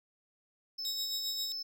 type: tone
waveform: triangle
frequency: 5260 Hz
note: E8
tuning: 5 cents flat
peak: -35 dBFS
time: 0.78-1.63 s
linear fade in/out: 10 ms
type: tone with tremolo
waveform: sawtooth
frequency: 3800 Hz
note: A#7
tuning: 33 cents sharp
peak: -31 dBFS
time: 0.85-1.52 s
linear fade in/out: 0 ms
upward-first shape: sine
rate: 7.5 Hz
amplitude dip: 60%
effects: none